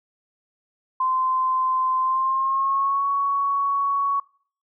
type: tone with pitch glide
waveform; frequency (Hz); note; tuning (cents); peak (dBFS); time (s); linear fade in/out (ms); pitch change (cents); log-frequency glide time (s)
sine; 1036 to 1116.8; C6 to C#6; -17 to +13; -19; 1-4.2; 5; +130; 1.99-3.07
effects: noise-tail reverb RT60 0.5 s tail -23 dB re dry